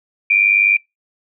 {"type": "tone pair together", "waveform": "sine", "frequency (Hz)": [2343, 2443], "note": ["D7", "D#7"], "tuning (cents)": [-5, -32], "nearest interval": "minor second", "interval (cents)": 73, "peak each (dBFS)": -13, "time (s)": [0.3, 0.77], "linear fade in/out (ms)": 5, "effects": ["noise-tail reverb RT60 0.2 s tail -26 dB re dry"]}